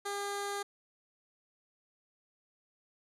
15% pulse tone with low-pass filter, 403.2 Hz, G4, 49 cents sharp, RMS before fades -37 dBFS, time 0.05-0.63 s, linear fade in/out 10 ms, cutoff 9700 Hz, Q 1.5, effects none

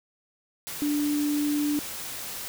sine tone in noise, 293.7 Hz, D4, in tune, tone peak -23 dBFS, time 0.82-1.79 s, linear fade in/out 0 ms, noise white, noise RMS -36 dBFS, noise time 0.67-2.48 s, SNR +10 dB, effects none

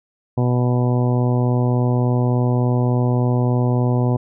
harmonic tone, 123.47 Hz, B2, in tune, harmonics 1 / 2 / 3 / 4 / 5 / 6 / 7 / 8, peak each -16 / -22 / -26 / -28 / -30 / -32 / -33 / -34 dBFS, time 0.37-4.17 s, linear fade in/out 10 ms, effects none

